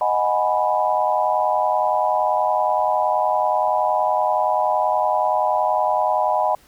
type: chord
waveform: sine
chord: G# minor seventh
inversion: second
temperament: equal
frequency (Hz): 622.3 / 740 / 830.6 / 987.8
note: D#5 / F#5 / G#5 / B5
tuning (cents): 0 / 0 / 0 / 0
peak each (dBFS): -22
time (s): 0.01-6.55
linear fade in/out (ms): 2
effects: pink hiss -53 dBFS RMS until 6.67 s